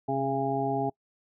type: harmonic tone with a mistuned harmonic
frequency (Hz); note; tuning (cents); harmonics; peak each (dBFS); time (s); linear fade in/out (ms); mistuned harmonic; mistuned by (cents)
136.4; C#3; -28; 1 / 2 / 3 / 5 / 6; -34 / -32 / -32 / -32 / -31; 0.08-0.9; 10; 1; -30
effects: noise-tail reverb RT60 0.1 s tail -25 dB re dry